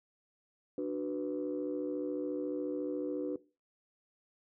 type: chord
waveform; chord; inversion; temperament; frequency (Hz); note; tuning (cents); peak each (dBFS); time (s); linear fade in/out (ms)
sine; B minor; first; just; 296.3 / 370.4 / 493.9; D4 / F#4 / B4; +15 / +2 / 0; -35 / -37 / -37; 0.78-3.36; 2
effects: noise-tail reverb RT60 0.3 s tail -19 dB re dry + tanh soft clip ceiling -26 dBFS